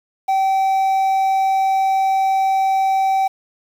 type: tone with quantisation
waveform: triangle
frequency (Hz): 771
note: G5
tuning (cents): -29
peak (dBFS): -12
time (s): 0.28-3.28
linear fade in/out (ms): 10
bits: 7
effects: none